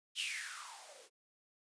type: noise with band-pass filter sweep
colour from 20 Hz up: violet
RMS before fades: -44 dBFS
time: 0.15-1.1 s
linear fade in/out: 50 ms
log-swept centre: 3200 to 400 Hz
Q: 7.7
effects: resampled to 22050 Hz